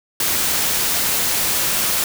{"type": "noise", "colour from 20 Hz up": "white", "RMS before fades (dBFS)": -19, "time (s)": [0.2, 2.04], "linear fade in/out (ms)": 2, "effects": []}